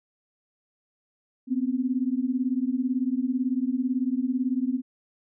sine beating tone pair, 246.9 / 264.9 Hz, B3 / C4, 0 / +22 cents, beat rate 18 Hz, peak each -26 dBFS, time 1.47-4.82 s, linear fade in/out 50 ms, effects none

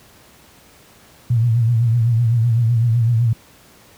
sine tone with vibrato, 116.54 Hz, A#2, in tune, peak -12 dBFS, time 1.3-3.33 s, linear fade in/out 5 ms, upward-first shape triangle, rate 7.9 Hz, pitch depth 98 cents each way, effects pink hiss -48 dBFS RMS until 3.97 s + high-pass 60 Hz 12 dB/octave

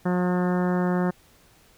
harmonic tone, 179.8 Hz, F#3, 49 cents flat, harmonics 1 / 2 / 3 / 4 / 5 / 6 / 7 / 8 / 9 / 10, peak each -22 / -28 / -32 / -34 / -36 / -38 / -39 / -40 / -41 / -42 dBFS, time 0.05-1.11 s, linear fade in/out 10 ms, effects pink hiss -57 dBFS RMS until 1.77 s

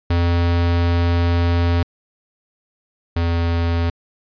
square tone pair in turn, 86 / 84.72 Hz, F2 / E2, -26 / +48 cents, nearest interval unison, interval 26 cents, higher first, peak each -15 / -17 dBFS, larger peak first, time 0.1-1.83 / 3.16-3.9 s, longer first, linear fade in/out 5 ms, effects resampled to 11025 Hz

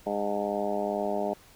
harmonic tone with a mistuned harmonic, 102.3 Hz, G#2, 26 cents flat, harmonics 2 / 3 / 4 / 5 / 6 / 7 / 8 / 9, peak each -35 / -38 / -33 / -40 / -31 / -34 / -40 / -40 dBFS, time 0.06-1.34 s, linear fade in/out 10 ms, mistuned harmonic 9, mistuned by -45 cents, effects pink hiss -55 dBFS RMS until 1.55 s

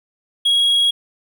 triangle tone, 3308 Hz, G#7, 8 cents flat, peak -11 dBFS, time 0.45-0.91 s, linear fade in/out 10 ms, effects none

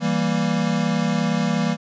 square chord, E diminished, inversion none, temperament equal, 164.81 / 196 / 233.1 Hz, E3 / G3 / Bb3, 0 / 0 / 0 cents, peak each -24 dBFS, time 0-1.77 s, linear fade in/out 50 ms, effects resampled to 16000 Hz

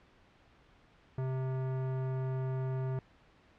sine tone with tanh clipping, 130.81 Hz, C3, in tune, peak -34 dBFS, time 1.18-2.99 s, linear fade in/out 2 ms, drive 18 dB, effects pink hiss -63 dBFS RMS until 3.58 s + low-pass 3000 Hz 12 dB/octave

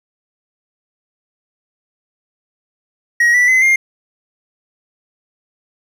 triangle tone with pitch steps, 1895 / 1966.4 / 2040 / 2117 Hz, A#6 / B6 / C7 / C7, +28 / -8 / -44 / +20 cents, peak -7 dBFS, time 3.2-3.76 s, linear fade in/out 5 ms, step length 140 ms, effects none

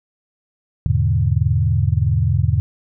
sine chord, E dominant seventh, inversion none, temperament equal, 82.41 / 103.83 / 123.47 / 146.83 Hz, E2 / G#2 / B2 / D3, 0 / 0 / 0 / 0 cents, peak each -19 / -18 / -20 / -21 dBFS, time 0.86-2.6 s, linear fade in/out 0 ms, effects none

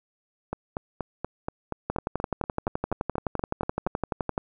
two click trains, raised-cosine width 1 ms, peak -15 / -12 dBFS, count 15 / 30, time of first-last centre 0.53-3.871 / 1.9-4.379 s, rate 4.19 / 11.7 Hz, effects none

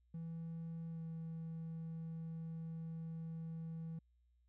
triangle tone with pitch glide, 164.81 to 163.11 Hz, E3 to E3, 0 to -18 cents, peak -40 dBFS, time 0.14-3.99 s, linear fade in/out 5 ms, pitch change -18 cents, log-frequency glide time 0.9-1.01 s, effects tanh soft clip ceiling -37 dBFS + added 60 Hz sine -70 dBFS peak until 4.48 s

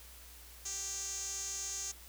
sawtooth tone with band-pass filter, 392 Hz, G4, in tune, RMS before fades -40 dBFS, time 0.65-1.92 s, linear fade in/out 10 ms, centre 6600 Hz, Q 8.2, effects added 60 Hz sine -55 dBFS peak until 2.08 s + white hiss -55 dBFS RMS until 2.08 s

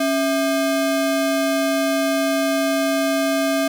square ring-modulated tone, 466.2 Hz, A#4, in tune, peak -15 dBFS, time 0-3.68 s, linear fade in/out 5 ms, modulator 191 Hz, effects none

